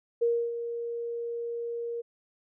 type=tone with ADSR envelope; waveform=sine; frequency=469.3 Hz; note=A#4; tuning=12 cents sharp; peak=-21 dBFS; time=0.21-2.02 s; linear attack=15 ms; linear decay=290 ms; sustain=-10 dB; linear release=18 ms; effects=none